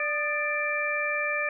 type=harmonic tone with a mistuned harmonic; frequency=589 Hz; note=D5; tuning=5 cents sharp; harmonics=1 / 2 / 3 / 4; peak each=-32 / -34 / -30 / -29 dBFS; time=0-1.49 s; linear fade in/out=2 ms; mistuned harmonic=2; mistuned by=+64 cents; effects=none